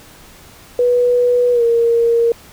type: tone with pitch glide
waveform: sine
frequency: 489.4 to 466 Hz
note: B4 to A#4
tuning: -16 to -1 cents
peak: -10 dBFS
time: 0.79-2.32 s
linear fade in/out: 2 ms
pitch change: -85 cents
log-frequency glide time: 1.52-1.63 s
effects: pink hiss -42 dBFS RMS until 2.52 s